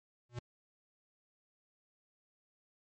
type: tone with exponential growth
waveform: square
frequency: 120.9 Hz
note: B2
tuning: 36 cents flat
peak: -35 dBFS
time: 0.29-0.39 s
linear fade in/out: 5 ms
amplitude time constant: 21 ms
effects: MP3 32 kbps